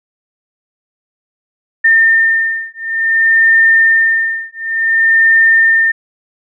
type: beating tone pair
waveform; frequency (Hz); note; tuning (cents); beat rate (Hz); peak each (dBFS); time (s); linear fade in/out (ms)
sine; 1809 / 1809.56; A6 / A6; +48 / +48; 0.56; -11; 1.84-5.92; 10
effects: none